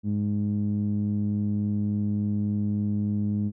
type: tone with low-pass filter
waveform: sawtooth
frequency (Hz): 103.5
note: G#2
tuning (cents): -5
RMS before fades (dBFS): -26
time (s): 0.03-3.52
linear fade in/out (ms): 50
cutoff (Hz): 230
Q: 4.2
effects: none